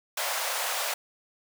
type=high-pass noise; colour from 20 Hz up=pink; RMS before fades=-30 dBFS; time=0.17-0.94 s; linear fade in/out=5 ms; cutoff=540 Hz; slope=48 dB/octave; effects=none